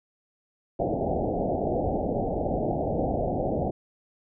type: low-pass noise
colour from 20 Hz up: white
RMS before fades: -27 dBFS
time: 0.79-3.71 s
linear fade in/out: 10 ms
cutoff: 780 Hz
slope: 96 dB/octave
effects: none